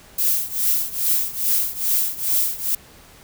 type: noise with tremolo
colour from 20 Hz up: violet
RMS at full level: -17 dBFS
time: 0.18-2.75 s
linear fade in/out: 5 ms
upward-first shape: triangle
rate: 2.4 Hz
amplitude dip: 90%
effects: pink hiss -47 dBFS RMS until 3.23 s